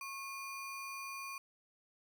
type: ring-modulated tone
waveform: square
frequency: 1760 Hz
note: A6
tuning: in tune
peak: -40 dBFS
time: 0.01-1.38 s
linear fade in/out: 2 ms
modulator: 666 Hz
effects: none